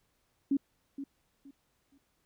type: tone with echo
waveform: sine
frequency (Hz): 277.2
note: C#4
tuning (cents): 0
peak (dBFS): -24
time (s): 0.51-0.57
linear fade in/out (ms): 5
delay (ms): 470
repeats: 3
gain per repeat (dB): -12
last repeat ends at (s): 1.98
effects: pink hiss -75 dBFS RMS until 2.25 s